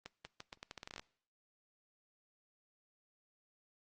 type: accelerating click train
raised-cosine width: 0.2 ms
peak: -28 dBFS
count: 14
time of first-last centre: 0.06-0.995 s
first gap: 190 ms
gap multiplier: 0.81
effects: noise-tail reverb RT60 0.6 s tail -22 dB re dry + Opus 24 kbps